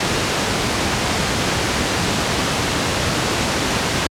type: noise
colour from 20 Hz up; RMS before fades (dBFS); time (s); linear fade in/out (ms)
pink; -18; 0-4.07; 5
effects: high-pass 80 Hz 12 dB/octave + low-pass 7000 Hz 12 dB/octave